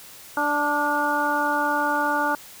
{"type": "harmonic tone with a mistuned harmonic", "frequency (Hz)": 293.7, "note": "D4", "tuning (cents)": 0, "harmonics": [1, 2, 3, 4, 5], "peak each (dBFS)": [-29, -29, -24, -28, -25], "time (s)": [0.37, 2.35], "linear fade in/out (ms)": 2, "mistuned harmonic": 5, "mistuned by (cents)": -29, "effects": ["white hiss -44 dBFS RMS until 2.6 s"]}